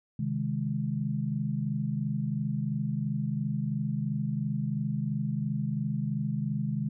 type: chord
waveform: sine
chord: Ab major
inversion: first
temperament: equal with one note detuned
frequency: 132.64 / 155.56 / 207.7 Hz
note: C3 / Eb3 / Ab3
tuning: +24 / 0 / 0 cents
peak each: -32 dBFS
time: 0.19-6.89 s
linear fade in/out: 5 ms
effects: none